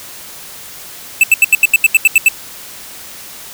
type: tone bursts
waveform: square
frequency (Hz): 2637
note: E7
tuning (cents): 0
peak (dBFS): -4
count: 11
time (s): 1.21-2.285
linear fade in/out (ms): 2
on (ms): 25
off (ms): 80
effects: white hiss -32 dBFS RMS until 3.53 s